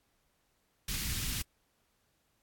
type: band-stop noise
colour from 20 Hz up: pink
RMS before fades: -35 dBFS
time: 0.88-1.42 s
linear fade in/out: 5 ms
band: 160 to 2400 Hz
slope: 12 dB/octave
effects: pink hiss -75 dBFS RMS until 2.42 s + AAC 64 kbps